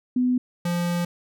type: tone pair in turn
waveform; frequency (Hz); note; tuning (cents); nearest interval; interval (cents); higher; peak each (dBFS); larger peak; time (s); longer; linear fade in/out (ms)
sine / square; 250 / 173.89; B3 / F3; +21 / -7; tritone; 628; first; -18 / -23; first; 0.16-0.38 / 0.65-1.05; second; 5
effects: none